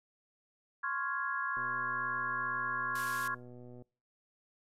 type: chord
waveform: sine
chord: Db major seventh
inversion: third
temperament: equal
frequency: 1046.5 / 1108.7 / 1396.9 / 1661.2 Hz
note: C6 / Db6 / F6 / Ab6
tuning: 0 / 0 / 0 / 0 cents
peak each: -40 / -38 / -39 / -36 dBFS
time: 0.83-3.35 s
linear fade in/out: 10 ms
type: click train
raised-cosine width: 2 ms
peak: -39 dBFS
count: 278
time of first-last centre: 1.57-3.822 s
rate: 123 Hz
type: band-pass noise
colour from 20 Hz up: white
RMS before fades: -47 dBFS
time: 2.95-3.28 s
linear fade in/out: 5 ms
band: 960 to 14000 Hz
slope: 96 dB/octave
effects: noise-tail reverb RT60 0.4 s tail -26 dB re dry